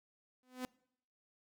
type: tone with exponential growth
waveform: sawtooth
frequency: 253.4 Hz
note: B3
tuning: 45 cents sharp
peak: -32 dBFS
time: 0.43-0.65 s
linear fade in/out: 1 ms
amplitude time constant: 46 ms
effects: noise-tail reverb RT60 0.7 s tail -24 dB re dry